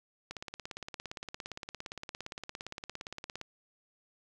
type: click train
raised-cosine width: 0.2 ms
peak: -23 dBFS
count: 55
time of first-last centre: 0.31-3.413 s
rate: 17.4 Hz
effects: 10-bit